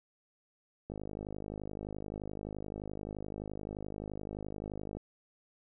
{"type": "click train", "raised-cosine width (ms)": 2, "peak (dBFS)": -27, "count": 211, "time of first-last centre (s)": [0.9, 4.97], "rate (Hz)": 51.6, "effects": []}